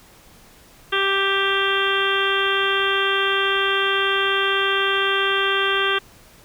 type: harmonic tone with a mistuned harmonic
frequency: 392 Hz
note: G4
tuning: in tune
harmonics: 1 / 2 / 3 / 4 / 5 / 6 / 7 / 8 / 9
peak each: -24 / -34 / -24 / -23 / -29 / -34 / -27 / -25 / -31 dBFS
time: 0.92-5.99 s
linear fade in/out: 10 ms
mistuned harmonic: 8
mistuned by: +31 cents
effects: pink hiss -49 dBFS RMS until 6.44 s